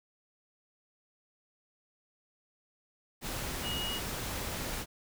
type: tone in noise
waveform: sine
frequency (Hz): 2887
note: F#7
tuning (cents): -43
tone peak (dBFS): -35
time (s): 3.62-4.01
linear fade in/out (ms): 50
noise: pink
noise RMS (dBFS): -37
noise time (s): 3.21-4.86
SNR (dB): -1
effects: none